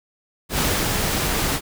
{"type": "noise with ADSR envelope", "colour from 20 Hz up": "pink", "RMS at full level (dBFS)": -20, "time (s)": [0.49, 1.61], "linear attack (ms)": 96, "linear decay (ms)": 270, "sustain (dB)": -2, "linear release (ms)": 61, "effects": []}